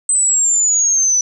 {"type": "exponential sweep", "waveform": "sine", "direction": "down", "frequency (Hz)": [8200, 5940], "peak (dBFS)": -11, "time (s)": [0.09, 1.21], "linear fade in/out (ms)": 2, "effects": []}